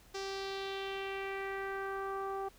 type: tone with low-pass filter sweep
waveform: sawtooth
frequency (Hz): 390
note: G4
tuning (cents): -9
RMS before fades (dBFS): -39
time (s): 0.14-2.49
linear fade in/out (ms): 10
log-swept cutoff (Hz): 5600 to 950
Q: 2.7
effects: added 41 Hz sine -62 dBFS peak until 2.58 s + pink hiss -62 dBFS RMS until 2.58 s